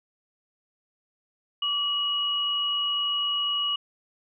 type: tone pair together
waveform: sine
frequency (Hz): 1154 / 2908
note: D6 / F#7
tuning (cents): -31 / -31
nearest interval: octave + major third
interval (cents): 1600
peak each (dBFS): -33 / -24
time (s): 1.62-3.76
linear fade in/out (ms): 5
effects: none